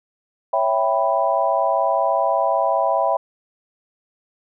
sine chord, C# half-diminished seventh, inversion none, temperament equal, 554.4 / 659.3 / 784 / 987.8 Hz, C#5 / E5 / G5 / B5, 0 / 0 / 0 / 0 cents, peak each -23 / -20 / -22 / -22 dBFS, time 0.53-3.17 s, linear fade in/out 5 ms, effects none

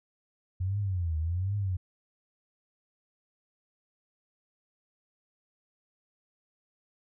sine tone with vibrato, 89.5 Hz, F2, 43 cents sharp, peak -27 dBFS, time 0.6-1.77 s, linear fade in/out 10 ms, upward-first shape triangle, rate 1.3 Hz, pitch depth 260 cents each way, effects none

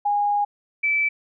sine tone pair in turn, 821 / 2315 Hz, G#5 / D7, -20 / -25 cents, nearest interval octave + tritone, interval 1795 cents, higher second, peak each -18 dBFS, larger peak neither, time 0.05-0.45 / 0.83-1.09 s, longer first, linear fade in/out 10 ms, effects none

